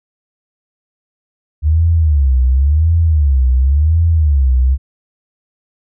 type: tone with vibrato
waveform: sine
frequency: 72.8 Hz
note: D2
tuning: 15 cents flat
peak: -8 dBFS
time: 1.62-4.78 s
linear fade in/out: 50 ms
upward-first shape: sine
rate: 0.93 Hz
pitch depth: 240 cents each way
effects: none